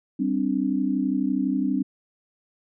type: chord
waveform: sine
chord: G suspended fourth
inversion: none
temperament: equal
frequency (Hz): 196 / 261.6 / 293.7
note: G3 / C4 / D4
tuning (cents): 0 / 0 / 0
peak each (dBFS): -27 / -24 / -26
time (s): 0.19-1.83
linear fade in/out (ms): 10
effects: none